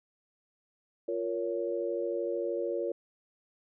sine chord, Bb minor, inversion second, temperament just, 349.6 / 466.2 / 559.4 Hz, F4 / Bb4 / Db5, +2 / 0 / +16 cents, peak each -34 dBFS, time 1.08-2.92 s, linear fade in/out 5 ms, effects none

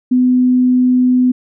sine tone, 251.6 Hz, B3, 32 cents sharp, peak -8 dBFS, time 0.11-1.32 s, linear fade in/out 10 ms, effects none

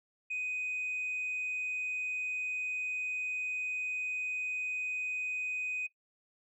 sine tone, 2500 Hz, D#7, 8 cents sharp, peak -32 dBFS, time 0.3-5.87 s, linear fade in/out 10 ms, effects noise-tail reverb RT60 0.1 s tail -17 dB re dry + tanh soft clip ceiling -30 dBFS

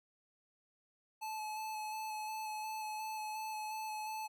square tone with vibrato, 864 Hz, A5, 32 cents flat, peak -40 dBFS, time 1.21-4.28 s, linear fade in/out 20 ms, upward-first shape square, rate 2.8 Hz, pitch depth 13 cents each way, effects none

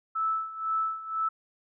sine tone with tremolo, 1312 Hz, E6, 9 cents flat, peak -24 dBFS, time 0.15-1.29 s, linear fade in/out 10 ms, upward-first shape sine, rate 2 Hz, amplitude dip 80%, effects none

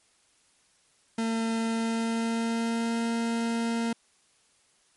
40% pulse tone with pitch glide, 226.5 to 230.9 Hz, A#3 to A#3, -50 to -16 cents, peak -25 dBFS, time 1.18-3.93 s, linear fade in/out 5 ms, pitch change +34 cents, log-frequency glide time 1.6-3.02 s, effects white hiss -65 dBFS RMS until 4.96 s + MP3 48 kbps

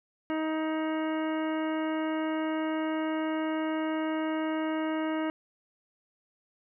harmonic tone, 314.7 Hz, D#4, 20 cents sharp, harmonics 1 / 2 / 3 / 4 / 5 / 6 / 7 / 9, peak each -29 / -35 / -39 / -41 / -43 / -45 / -46 / -48 dBFS, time 0.3-5.3 s, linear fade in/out 0 ms, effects none

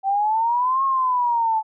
sine exponential two-way sweep, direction up then down, 769 to 1089 to 866 Hz, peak -17 dBFS, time 0.03-1.63 s, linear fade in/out 50 ms, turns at 0.84 s, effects none

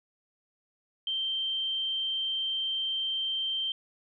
sine tone, 3136 Hz, G7, in tune, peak -28 dBFS, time 1.07-3.72 s, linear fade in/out 2 ms, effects none

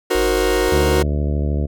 40% pulse chord, C half-diminished seventh, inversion first, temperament equal with one note detuned, 311.1 / 370 / 466.2 / 528.4 Hz, Eb4 / Gb4 / Bb4 / C5, 0 / 0 / 0 / +17 cents, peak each -24 / -18 / -19 / -23 dBFS, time 0.1-1.03 s, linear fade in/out 10 ms
triangle tone, 49 Hz, G1, in tune, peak -21 dBFS, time 0.15-0.69 s, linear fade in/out 0 ms
harmonic tone, 73.1 Hz, D2, 7 cents flat, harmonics 1 / 2 / 3 / 4 / 5 / 6 / 7 / 8 / 9, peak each -18 / -24 / -28 / -30 / -32 / -34 / -35 / -36 / -37 dBFS, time 0.71-1.67 s, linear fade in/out 20 ms
effects none

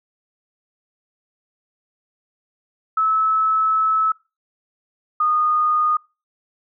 sine tone pair in turn, 1300 / 1230.1 Hz, E6 / D#6, -24 / -20 cents, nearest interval minor second, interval 96 cents, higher first, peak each -15 dBFS, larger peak neither, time 2.97-4.12 / 5.2-5.97 s, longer first, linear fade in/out 5 ms, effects noise-tail reverb RT60 0.3 s tail -24 dB re dry

